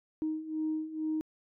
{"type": "beating tone pair", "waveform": "sine", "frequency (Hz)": [311.1, 313.3], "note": ["D#4", "D#4"], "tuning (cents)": [0, 12], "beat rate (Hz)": 2.2, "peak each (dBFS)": [-36, -32], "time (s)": [0.22, 1.21], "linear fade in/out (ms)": 0, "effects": ["tanh soft clip ceiling -24 dBFS"]}